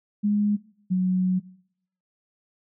sine tone pair in turn, 207 / 184.42 Hz, G#3 / F#3, -5 / -5 cents, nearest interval major second, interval 200 cents, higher first, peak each -19 dBFS, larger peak neither, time 0.23-0.57 / 0.9-1.4 s, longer second, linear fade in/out 20 ms, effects noise-tail reverb RT60 0.7 s tail -21 dB re dry

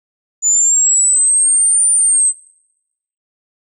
sine linear two-way sweep, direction up then down, 6960 to 9210 to 8100 Hz, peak -7 dBFS, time 0.42-2.33 s, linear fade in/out 50 ms, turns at 1.91 s, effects noise-tail reverb RT60 0.9 s tail -26 dB re dry + tanh soft clip ceiling -7 dBFS

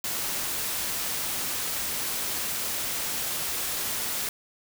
white noise, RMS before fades -30 dBFS, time 0.04-4.29 s, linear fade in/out 2 ms, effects none

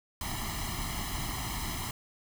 pink noise with comb filter, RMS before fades -35 dBFS, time 0.21-1.91 s, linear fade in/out 2 ms, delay 0.98 ms, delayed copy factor +0.95, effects none

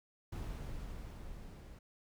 brown noise with level ramp, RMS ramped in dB -41 to -51 dBFS, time 0.32-1.79 s, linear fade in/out 5 ms, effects none

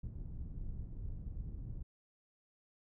pink low-pass noise, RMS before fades -43 dBFS, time 0.03-1.83 s, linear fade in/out 5 ms, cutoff 120 Hz, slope 12 dB/octave, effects none

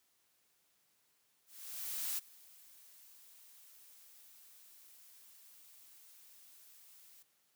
blue noise with ADSR envelope, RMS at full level -37 dBFS, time 1.46-7.23 s, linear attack 720 ms, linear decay 18 ms, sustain -23 dB, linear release 10 ms, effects white hiss -75 dBFS RMS until 7.55 s + high-pass 80 Hz 12 dB/octave

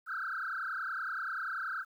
sine tone with frequency modulation, 1443 Hz, F#6, 44 cents flat, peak -33 dBFS, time 0.06-1.85 s, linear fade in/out 50 ms, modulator 30.5 Hz, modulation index 4.9, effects tanh soft clip ceiling -29 dBFS + 11-bit

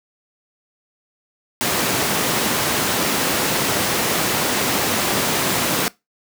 pink high-pass noise, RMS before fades -20 dBFS, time 1.61-5.88 s, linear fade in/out 0 ms, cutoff 180 Hz, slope 12 dB/octave, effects noise-tail reverb RT60 0.2 s tail -21 dB re dry

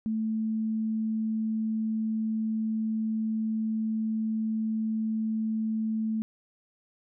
sine tone, 220 Hz, A3, in tune, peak -26 dBFS, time 0.06-6.22 s, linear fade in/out 0 ms, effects none

